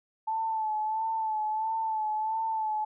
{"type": "tone with vibrato", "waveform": "sine", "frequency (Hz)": 875, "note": "A5", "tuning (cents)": -10, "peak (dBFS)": -27, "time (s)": [0.27, 2.85], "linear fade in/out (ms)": 10, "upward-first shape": "sine", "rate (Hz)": 1.5, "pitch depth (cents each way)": 38, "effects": []}